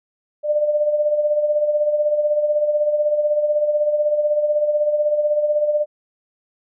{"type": "tone with tremolo", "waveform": "sine", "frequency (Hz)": 597, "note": "D5", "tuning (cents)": 28, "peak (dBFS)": -13, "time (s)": [0.43, 5.86], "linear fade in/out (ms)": 50, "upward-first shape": "sine", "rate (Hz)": 16, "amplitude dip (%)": 55, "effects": []}